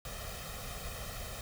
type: noise with comb filter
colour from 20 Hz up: pink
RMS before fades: -42 dBFS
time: 0.05-1.41 s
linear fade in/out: 2 ms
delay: 1.6 ms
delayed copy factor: +0.8
effects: none